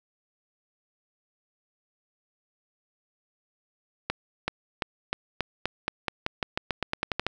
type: accelerating click train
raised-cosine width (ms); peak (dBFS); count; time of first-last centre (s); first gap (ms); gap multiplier
0.3; -10; 18; 4.1-7.266; 380; 0.9
effects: none